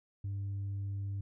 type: tone with tanh clipping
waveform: sine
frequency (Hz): 99.2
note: G2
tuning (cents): +21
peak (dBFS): -35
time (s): 0.24-1.21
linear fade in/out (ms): 5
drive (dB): 1
effects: none